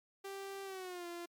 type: tone with pitch glide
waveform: sawtooth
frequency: 392 to 345.2 Hz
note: G4 to F4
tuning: 0 to -20 cents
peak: -39 dBFS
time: 0.24-1.26 s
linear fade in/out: 10 ms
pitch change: -220 cents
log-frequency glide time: 0.64-1.07 s
effects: MP3 96 kbps